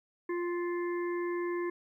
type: harmonic tone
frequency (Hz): 349.2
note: F4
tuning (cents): 0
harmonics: 1 / 3 / 5 / 6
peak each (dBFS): -31 / -41 / -45 / -47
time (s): 0.29-1.7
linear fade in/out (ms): 5
effects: 12-bit